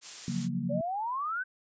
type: noise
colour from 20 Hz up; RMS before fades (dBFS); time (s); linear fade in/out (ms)
blue; -38; 0.01-0.49; 50
type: chord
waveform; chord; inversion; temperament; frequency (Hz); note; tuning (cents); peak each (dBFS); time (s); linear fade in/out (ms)
sine; Gb major seventh; second; equal; 138.59 / 174.61 / 185 / 233.1; Db3 / F3 / Gb3 / Bb3; 0 / 0 / 0 / 0; -36 / -35 / -35 / -34; 0.28-0.81; 2
type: exponential sweep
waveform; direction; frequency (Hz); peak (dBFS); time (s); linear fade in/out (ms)
sine; up; 554.4 to 1560; -30; 0.69-1.44; 20
effects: resampled to 16000 Hz